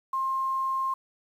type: tone with quantisation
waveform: sine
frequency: 1062 Hz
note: C6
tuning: 25 cents sharp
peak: -25 dBFS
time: 0.13-0.94 s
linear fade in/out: 5 ms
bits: 9
effects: none